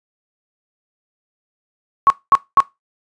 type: tone bursts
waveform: sine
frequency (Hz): 1108.7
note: C#6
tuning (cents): 0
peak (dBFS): -6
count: 3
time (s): 2.07-2.603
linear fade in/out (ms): 0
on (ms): 31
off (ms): 220
effects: noise-tail reverb RT60 0.2 s tail -19 dB re dry + resampled to 22050 Hz